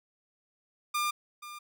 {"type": "tone with echo", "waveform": "sawtooth", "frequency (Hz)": 1201, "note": "D6", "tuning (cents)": 38, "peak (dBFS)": -24, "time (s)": [0.94, 1.11], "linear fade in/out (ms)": 10, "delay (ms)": 480, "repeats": 1, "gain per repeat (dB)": -14, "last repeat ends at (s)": 1.59, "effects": []}